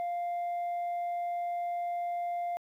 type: tone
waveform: sine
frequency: 698.5 Hz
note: F5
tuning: in tune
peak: -28 dBFS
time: 0-2.57 s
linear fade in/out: 0 ms
effects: tanh soft clip ceiling -30 dBFS + 11-bit